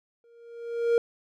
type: tone with exponential growth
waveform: triangle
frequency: 468.1 Hz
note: A#4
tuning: 7 cents sharp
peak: -15 dBFS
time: 0.24-0.98 s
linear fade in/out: 1 ms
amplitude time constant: 160 ms
effects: none